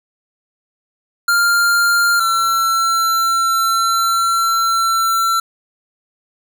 square tone pair in turn, 1396.9 / 1350.1 Hz, F6 / E6, 0 / +41 cents, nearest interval minor second, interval 59 cents, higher first, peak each -12 / -14 dBFS, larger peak first, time 1.28-2.2 / 2.2-5.4 s, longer second, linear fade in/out 5 ms, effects none

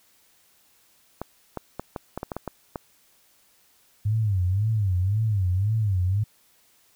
clicks, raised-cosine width 1 ms, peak -16 dBFS, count 10, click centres 1.216 / 1.573 / 1.796 / 1.962 / 2.176 / 2.231 / 2.318 / 2.366 / 2.477 / 2.758 s
sine tone with vibrato, 100.1 Hz, G2, 37 cents sharp, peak -20 dBFS, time 4.05-6.24 s, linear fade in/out 10 ms, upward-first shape sine, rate 1.9 Hz, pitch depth 190 cents each way
effects white hiss -61 dBFS RMS until 6.95 s

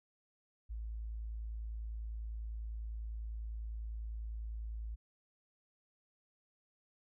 sine tone, 55 Hz, A1, in tune, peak -39 dBFS, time 0.69-4.96 s, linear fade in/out 20 ms, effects none

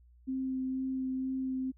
sine tone with vibrato, 261.6 Hz, C4, in tune, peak -31 dBFS, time 0.27-1.72 s, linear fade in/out 20 ms, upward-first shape sine, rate 2.1 Hz, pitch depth 10 cents each way, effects added 60 Hz sine -57 dBFS peak until 1.77 s

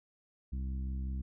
harmonic tone, 65.41 Hz, C2, in tune, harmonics 1 / 2 / 3 / 4 / 5, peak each -34 / -47 / -45 / -54 / -58 dBFS, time 0.52-1.22 s, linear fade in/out 10 ms, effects none

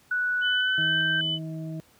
sine tone with pitch glide, 1478 to 1561.4 Hz, F#6 to G6, -2 to -7 cents, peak -23 dBFS, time 0.11-1.21 s, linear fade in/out 5 ms, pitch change +95 cents, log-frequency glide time 0.46-0.98 s
sine tone with tremolo, 3000 Hz, F#7, 23 cents sharp, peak -25 dBFS, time 0.41-1.39 s, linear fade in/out 50 ms, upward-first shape square, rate 2.5 Hz, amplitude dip 25%
harmonic tone, 159.6 Hz, D#3, 44 cents sharp, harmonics 1 / 2 / 4, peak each -32 / -38 / -44 dBFS, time 0.78-1.8 s, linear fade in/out 0 ms
effects pink hiss -59 dBFS RMS until 1.99 s + high-pass 80 Hz 12 dB/octave

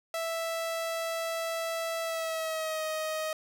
sawtooth tone with pitch glide, 659.3 to 627.3 Hz, E5 to D#5, 0 to +14 cents, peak -27 dBFS, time 0.14-3.33 s, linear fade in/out 2 ms, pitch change -86 cents, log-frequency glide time 2.03-2.83 s, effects none

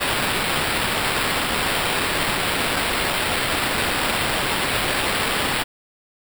blue noise with sample-and-hold, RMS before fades -22 dBFS, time 0-5.64 s, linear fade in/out 20 ms, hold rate 6300 Hz, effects none

